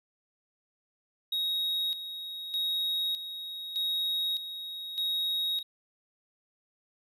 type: tone with tremolo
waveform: triangle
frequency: 3776 Hz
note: A#7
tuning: 22 cents sharp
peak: -26 dBFS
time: 1.32-5.63 s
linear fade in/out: 5 ms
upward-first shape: square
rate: 0.82 Hz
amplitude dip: 65%
effects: none